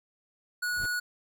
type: tone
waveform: square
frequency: 1461 Hz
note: F#6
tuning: 22 cents flat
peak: -29 dBFS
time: 0.62-1 s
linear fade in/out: 10 ms
type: noise with exponential growth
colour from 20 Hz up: brown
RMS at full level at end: -35 dBFS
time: 0.65-0.86 s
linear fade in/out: 5 ms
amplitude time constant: 45 ms
effects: none